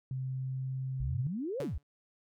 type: tone with pitch glide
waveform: sine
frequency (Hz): 130.7 to 131.46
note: C3 to C3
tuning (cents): -1 to +9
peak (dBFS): -33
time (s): 0.11-1.27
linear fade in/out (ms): 2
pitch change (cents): +10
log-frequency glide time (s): 0.28-0.74
type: exponential two-way sweep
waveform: sine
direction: up then down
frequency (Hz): 52.3 to 587.3 to 52.3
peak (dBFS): -33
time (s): 1-1.78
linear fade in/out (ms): 5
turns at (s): 1.61
type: tone with exponential decay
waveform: sawtooth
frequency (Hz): 143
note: D3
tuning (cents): -46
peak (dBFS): -32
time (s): 1.6-1.83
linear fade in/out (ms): 2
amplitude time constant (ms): 49
effects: none